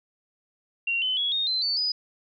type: tone with pitch steps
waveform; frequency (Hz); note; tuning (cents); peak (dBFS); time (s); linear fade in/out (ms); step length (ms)
sine; 2755 / 3039 / 3353 / 3699 / 4080 / 4501 / 4966; F7 / F#7 / G#7 / A#7 / C8 / C#8 / D#8; -24 / +46 / +16 / -14 / -44 / +26 / -4; -23; 0.87-1.92; 5; 150
effects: none